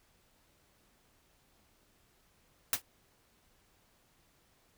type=noise with exponential decay; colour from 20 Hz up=white; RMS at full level=-24 dBFS; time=2.73-2.82 s; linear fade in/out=2 ms; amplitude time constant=18 ms; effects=pink hiss -69 dBFS RMS until 4.77 s